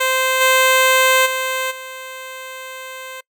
10% pulse tone with level steps, 520 Hz, C5, 11 cents flat, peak -7 / -3 / -11 / -22 dBFS, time 0-3.21 s, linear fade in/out 10 ms, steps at 0.4 / 1.25 / 1.7 s, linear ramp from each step 20 ms, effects noise-tail reverb RT60 0.1 s tail -24 dB re dry

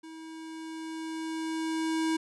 square tone with level ramp, 321.2 Hz, E4, 45 cents flat, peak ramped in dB -44 to -26 dBFS, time 0.03-2.17 s, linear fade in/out 10 ms, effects resampled to 24000 Hz

